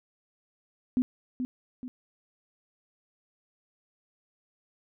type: tone with echo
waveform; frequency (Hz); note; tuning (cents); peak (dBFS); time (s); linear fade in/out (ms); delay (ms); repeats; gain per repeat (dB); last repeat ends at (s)
sine; 252; B3; +35; -21; 0.97-1.02; 0; 430; 2; -7; 1.88
effects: none